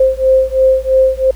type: beating tone pair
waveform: sine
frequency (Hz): 523.3 / 526.3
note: C5 / C5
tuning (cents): 0 / +10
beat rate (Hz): 3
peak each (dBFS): -11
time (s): 0-1.31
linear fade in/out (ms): 5
effects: added 56 Hz sine -27 dBFS peak until 1.35 s + pink hiss -43 dBFS RMS until 1.35 s